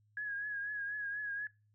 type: tone with vibrato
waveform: sine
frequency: 1661.2 Hz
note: G#6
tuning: in tune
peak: -36 dBFS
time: 0.17-1.47 s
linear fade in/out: 2 ms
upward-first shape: triangle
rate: 4.1 Hz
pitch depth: 54 cents each way
effects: noise-tail reverb RT60 0.3 s tail -23 dB re dry + added 105 Hz sine -68 dBFS peak until 1.74 s